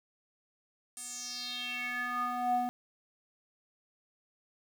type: tone with band-pass filter sweep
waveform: square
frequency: 246 Hz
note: B3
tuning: 7 cents flat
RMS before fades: -35 dBFS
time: 0.97-2.69 s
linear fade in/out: 0 ms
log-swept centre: 9100 to 570 Hz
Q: 5
effects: 9-bit